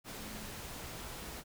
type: tone in noise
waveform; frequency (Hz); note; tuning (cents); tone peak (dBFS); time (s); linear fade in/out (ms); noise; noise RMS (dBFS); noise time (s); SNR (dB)
sine; 213.6; G#3; +49; -49; 0.17-0.49; 50; pink; -45; 0.04-1.44; -7
effects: none